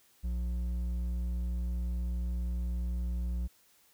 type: tone with hard clipping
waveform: sine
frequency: 60 Hz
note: B1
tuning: 49 cents flat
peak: -32 dBFS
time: 0.23-3.48 s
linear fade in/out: 20 ms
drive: 6 dB
effects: white hiss -65 dBFS RMS until 3.93 s